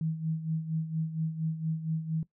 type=tone with tremolo; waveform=sine; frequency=160 Hz; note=D#3; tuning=49 cents sharp; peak=-26 dBFS; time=0.01-2.23 s; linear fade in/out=2 ms; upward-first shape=sine; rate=4.3 Hz; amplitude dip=70%; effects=noise-tail reverb RT60 0.1 s tail -18 dB re dry